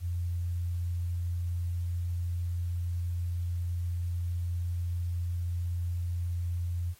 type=tone; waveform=sine; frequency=86.9 Hz; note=F2; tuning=8 cents flat; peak=-29 dBFS; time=0-6.95 s; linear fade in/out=50 ms; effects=white hiss -60 dBFS RMS until 6.99 s + AAC 48 kbps